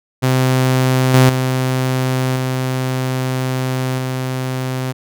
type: tone with level steps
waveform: sawtooth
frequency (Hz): 129.4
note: C3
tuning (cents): -19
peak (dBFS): -8 / -3 / -11 / -13 / -15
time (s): 0.22-4.93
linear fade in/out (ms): 20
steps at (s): 1.14 / 1.29 / 2.36 / 3.98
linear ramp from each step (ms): 2
effects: none